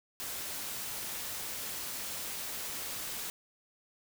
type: noise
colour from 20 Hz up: white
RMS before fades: -39 dBFS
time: 0.2-3.3 s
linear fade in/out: 0 ms
effects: none